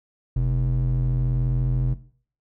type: ring-modulated tone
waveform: triangle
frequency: 87.31 Hz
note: F2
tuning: in tune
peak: -14 dBFS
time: 0.36-1.94 s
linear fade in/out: 5 ms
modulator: 40.4 Hz
effects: noise-tail reverb RT60 0.5 s tail -17 dB re dry